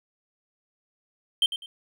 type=tone with echo; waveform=triangle; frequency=3136 Hz; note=G7; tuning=in tune; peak=-16 dBFS; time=1.42-1.46 s; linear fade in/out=2 ms; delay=100 ms; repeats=2; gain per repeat=-11 dB; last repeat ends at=1.66 s; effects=none